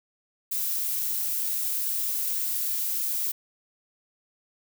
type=noise; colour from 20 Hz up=violet; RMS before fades=-28 dBFS; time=0.51-3.32 s; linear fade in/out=10 ms; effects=none